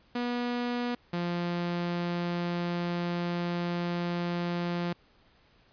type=tone pair in turn; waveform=sawtooth; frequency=242.6 / 173.84 Hz; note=B3 / F3; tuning=-31 / -8 cents; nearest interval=tritone; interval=577 cents; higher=first; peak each=-25 dBFS; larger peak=neither; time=0.15-0.95 / 1.13-4.93 s; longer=second; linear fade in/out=5 ms; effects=pink hiss -63 dBFS RMS until 5.72 s + resampled to 11025 Hz